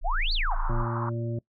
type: tone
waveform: sine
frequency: 27.5 Hz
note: A0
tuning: in tune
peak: -24 dBFS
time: 0.01-0.86 s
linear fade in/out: 50 ms
type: exponential two-way sweep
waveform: sine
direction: up then down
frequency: 621 to 4699 to 621 Hz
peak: -27 dBFS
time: 0.04-0.55 s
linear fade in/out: 20 ms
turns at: 0.33 s
type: band-pass noise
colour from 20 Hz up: pink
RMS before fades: -35 dBFS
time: 0.5-1.1 s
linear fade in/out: 10 ms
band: 890 to 1300 Hz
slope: 48 dB/octave
type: harmonic tone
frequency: 116.54 Hz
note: A#2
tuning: in tune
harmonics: 1 / 2 / 3 / 5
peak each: -29 / -37 / -36 / -40 dBFS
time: 0.69-1.39 s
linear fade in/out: 5 ms
effects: noise-tail reverb RT60 0.1 s tail -22 dB re dry